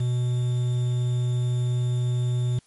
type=tone with quantisation; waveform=triangle; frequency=123.47 Hz; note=B2; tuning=in tune; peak=-19 dBFS; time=0-2.59 s; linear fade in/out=5 ms; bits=7; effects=white hiss -61 dBFS RMS until 2.66 s + MP3 48 kbps